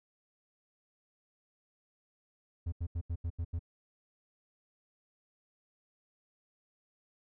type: tone bursts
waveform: triangle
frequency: 84.1 Hz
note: E2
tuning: 35 cents sharp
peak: -30 dBFS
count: 7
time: 2.66-3.593 s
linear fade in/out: 10 ms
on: 63 ms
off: 82 ms
effects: none